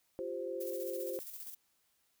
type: chord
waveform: sine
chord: F suspended second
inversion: none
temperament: equal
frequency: 349.2 / 392 / 523.3 Hz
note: F4 / G4 / C5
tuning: 0 / 0 / 0 cents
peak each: -42 / -42 / -39 dBFS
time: 0.19-1.19 s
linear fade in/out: 0 ms
type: noise with tremolo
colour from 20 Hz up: violet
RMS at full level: -45 dBFS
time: 0.6-1.55 s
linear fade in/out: 10 ms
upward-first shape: square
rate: 15 Hz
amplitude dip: 45%
effects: white hiss -75 dBFS RMS until 2.2 s